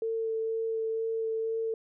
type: tone with vibrato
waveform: sine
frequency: 448 Hz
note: A4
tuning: 31 cents sharp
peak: -28 dBFS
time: 0.02-1.74 s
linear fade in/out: 2 ms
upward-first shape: sine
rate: 2.1 Hz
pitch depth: 10 cents each way
effects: none